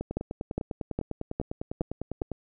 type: two click trains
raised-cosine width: 2 ms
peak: -19 / -15 dBFS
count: 24 / 6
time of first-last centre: 0.01-2.317 / 0.17-2.219 s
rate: 9.97 / 2.44 Hz
effects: none